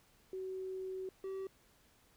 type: tone pair in turn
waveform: sine / triangle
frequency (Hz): 376.7 / 384.2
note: F#4 / G4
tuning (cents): +31 / -35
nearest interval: unison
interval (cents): 34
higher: second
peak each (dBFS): -39 / -37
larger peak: second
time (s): 0.33-1.09 / 1.24-1.47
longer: first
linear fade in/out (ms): 2
effects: pink hiss -68 dBFS RMS until 2.16 s